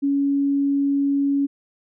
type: tone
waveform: sine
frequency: 280 Hz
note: C#4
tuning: 18 cents sharp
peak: -17 dBFS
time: 0.02-1.47 s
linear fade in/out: 20 ms
effects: none